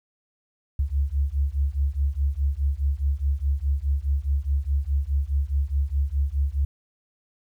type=beating tone pair; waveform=sine; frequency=67.7 / 72.5 Hz; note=C#2 / D2; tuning=-40 / -22 cents; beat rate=4.8 Hz; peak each=-24 dBFS; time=0.79-6.65 s; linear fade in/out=5 ms; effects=10-bit